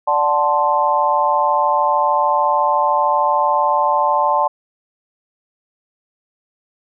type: chord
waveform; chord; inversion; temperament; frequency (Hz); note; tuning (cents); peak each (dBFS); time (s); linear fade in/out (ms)
sine; D dominant seventh; none; equal; 587.3 / 740 / 880 / 1046.5; D5 / F#5 / A5 / C6; 0 / 0 / 0 / 0; -20 / -22 / -16 / -18; 0.07-4.48; 10
effects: none